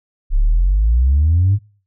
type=exponential sweep; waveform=sine; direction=up; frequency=32.7 to 105.1 Hz; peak=-9 dBFS; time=0.3-1.59 s; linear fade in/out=50 ms; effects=noise-tail reverb RT60 0.4 s tail -23 dB re dry + tanh soft clip ceiling -7 dBFS